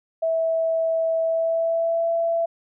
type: tone with pitch glide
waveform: sine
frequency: 653 to 669 Hz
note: E5 to E5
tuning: -17 to +25 cents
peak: -19 dBFS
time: 0.22-2.46 s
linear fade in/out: 10 ms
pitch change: +42 cents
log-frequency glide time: 1.22-2.1 s
effects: none